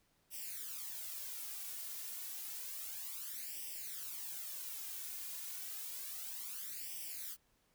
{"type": "noise with flanger", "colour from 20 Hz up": "blue", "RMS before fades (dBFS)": -45, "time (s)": [0.3, 7.37], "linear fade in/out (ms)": 50, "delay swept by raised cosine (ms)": [0.36, 2.86], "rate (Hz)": 0.3, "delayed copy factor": 0.85, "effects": ["pink hiss -75 dBFS RMS until 7.74 s"]}